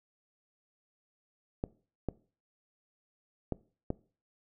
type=clicks; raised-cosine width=2 ms; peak=-18 dBFS; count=4; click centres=1.639 / 2.087 / 3.523 / 3.904 s; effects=noise-tail reverb RT60 0.4 s tail -21 dB re dry